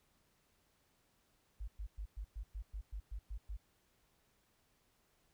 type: tone bursts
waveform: sine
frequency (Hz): 50.7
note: G#1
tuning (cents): -41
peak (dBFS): -40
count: 11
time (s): 1.6-3.569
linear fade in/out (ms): 10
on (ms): 79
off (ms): 110
effects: pink hiss -75 dBFS RMS until 5.33 s